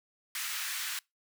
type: high-pass noise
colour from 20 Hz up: pink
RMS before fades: -36 dBFS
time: 0.35-0.99 s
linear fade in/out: 2 ms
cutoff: 1400 Hz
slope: 24 dB/octave
effects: noise-tail reverb RT60 0.2 s tail -25 dB re dry